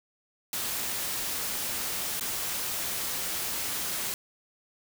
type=noise with dropouts; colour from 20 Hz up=white; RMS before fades=-32 dBFS; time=0.53-4.14 s; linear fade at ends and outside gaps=1 ms; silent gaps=2.197-2.209 s; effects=none